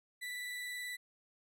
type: tone with vibrato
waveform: 35% pulse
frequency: 1975.5 Hz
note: B6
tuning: in tune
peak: -38 dBFS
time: 0.21-0.97 s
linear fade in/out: 20 ms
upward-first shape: sine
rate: 19 Hz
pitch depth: 14 cents each way
effects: none